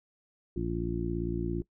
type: harmonic tone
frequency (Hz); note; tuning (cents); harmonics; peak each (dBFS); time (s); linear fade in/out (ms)
57.6; A#1; -20; 1 / 2 / 3 / 4 / 5 / 6; -36 / -38 / -36 / -41 / -37 / -34; 0.56-1.62; 5
effects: noise-tail reverb RT60 0.1 s tail -21 dB re dry